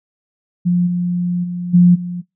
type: tone with level steps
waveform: sine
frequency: 176.7 Hz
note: F3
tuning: 21 cents sharp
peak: -11 / -15 / -20 / -5 / -21 dBFS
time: 0.65-2.22 s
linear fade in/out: 20 ms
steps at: 0.86 / 1.43 / 1.73 / 1.94 s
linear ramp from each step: 20 ms
effects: noise-tail reverb RT60 0.2 s tail -23 dB re dry